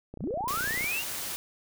click train, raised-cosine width 2 ms, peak -27 dBFS, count 22, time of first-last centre 0.14-0.842 s, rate 29.9 Hz
sine linear sweep, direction up, 56.1 to 2902 Hz, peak -29 dBFS, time 0.19-1.04 s, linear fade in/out 50 ms
white noise, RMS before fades -35 dBFS, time 0.48-1.36 s, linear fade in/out 0 ms
effects none

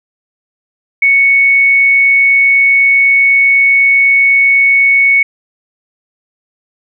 sine tone, 2218 Hz, C#7, in tune, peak -5 dBFS, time 1.02-5.23 s, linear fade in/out 5 ms, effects none

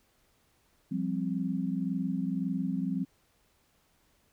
sine chord, F suspended second, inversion none, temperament just, 174.61 / 196.44 / 261.9 Hz, F3 / G3 / C4, 0 / +4 / +2 cents, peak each -33 dBFS, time 0.91-3.05 s, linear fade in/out 10 ms, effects pink hiss -69 dBFS RMS until 4.32 s

